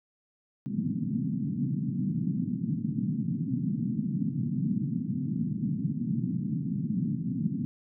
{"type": "band-pass noise", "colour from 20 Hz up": "pink", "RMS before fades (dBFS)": -30, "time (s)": [0.66, 7.65], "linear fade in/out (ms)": 0, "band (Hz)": [130, 260], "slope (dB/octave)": 48, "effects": []}